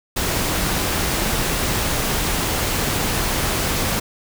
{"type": "noise", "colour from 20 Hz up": "pink", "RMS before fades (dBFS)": -21, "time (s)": [0.16, 4], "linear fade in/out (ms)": 10, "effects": []}